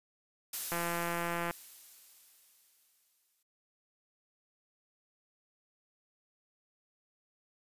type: noise with exponential decay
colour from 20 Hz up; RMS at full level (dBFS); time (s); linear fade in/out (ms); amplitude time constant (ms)
blue; -35; 0.53-3.43; 5; 630
type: click train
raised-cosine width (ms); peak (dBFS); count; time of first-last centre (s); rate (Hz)
0.5; -20; 136; 0.72-1.509; 171
effects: resampled to 32000 Hz